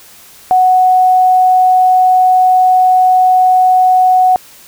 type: tone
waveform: sine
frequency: 740 Hz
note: F#5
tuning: in tune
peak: -5 dBFS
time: 0.51-4.36 s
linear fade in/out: 0 ms
effects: white hiss -39 dBFS RMS until 4.67 s